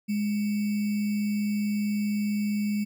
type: tone with sample-and-hold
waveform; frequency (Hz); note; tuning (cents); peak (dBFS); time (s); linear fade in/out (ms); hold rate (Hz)
sine; 207.7; G#3; 0; -24; 0.08-2.85; 20; 2450
effects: none